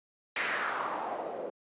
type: noise with low-pass filter sweep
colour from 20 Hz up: white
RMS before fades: -34 dBFS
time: 0.36-1.5 s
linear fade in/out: 5 ms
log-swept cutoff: 2200 to 480 Hz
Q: 2.9
effects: high-pass 300 Hz 12 dB/octave + resampled to 8000 Hz